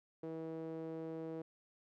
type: tone with band-pass filter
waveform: sawtooth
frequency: 161.6 Hz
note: E3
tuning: 34 cents flat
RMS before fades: -44 dBFS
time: 0.23-1.42 s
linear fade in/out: 5 ms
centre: 420 Hz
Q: 3.2
effects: none